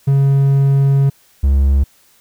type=tone pair in turn; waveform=triangle; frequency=138 / 68.81 Hz; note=C#3 / C#2; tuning=-7 / -12 cents; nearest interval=octave; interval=1205 cents; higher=first; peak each=-7 dBFS; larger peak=neither; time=0.07-1.1 / 1.43-1.84 s; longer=first; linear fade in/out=10 ms; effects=white hiss -52 dBFS RMS until 2.2 s